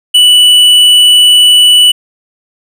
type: tone with tanh clipping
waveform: triangle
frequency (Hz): 2963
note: F#7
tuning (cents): +2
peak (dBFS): -3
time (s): 0.14-1.92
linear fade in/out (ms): 10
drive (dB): 12
effects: none